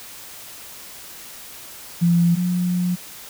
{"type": "tone pair in turn", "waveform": "sine", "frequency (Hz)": [171.6, 178.57], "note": ["F3", "F3"], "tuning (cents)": [-30, 39], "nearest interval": "minor second", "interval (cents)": 69, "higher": "second", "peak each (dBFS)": [-13, -18], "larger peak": "first", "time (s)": [[2.01, 2.36], [2.36, 2.96]], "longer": "second", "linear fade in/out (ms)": 20, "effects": ["white hiss -39 dBFS RMS until 3.29 s"]}